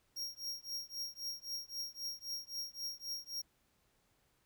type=tone with tremolo; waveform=45% pulse; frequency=5588 Hz; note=F8; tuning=in tune; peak=-37 dBFS; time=0.16-3.42 s; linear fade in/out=10 ms; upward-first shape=triangle; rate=3.8 Hz; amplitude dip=100%; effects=pink hiss -75 dBFS RMS until 4.45 s